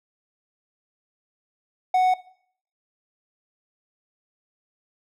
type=tone; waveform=triangle; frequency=740 Hz; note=F#5; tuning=in tune; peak=-14 dBFS; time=1.94-2.14 s; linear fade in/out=5 ms; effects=noise-tail reverb RT60 0.6 s tail -18 dB re dry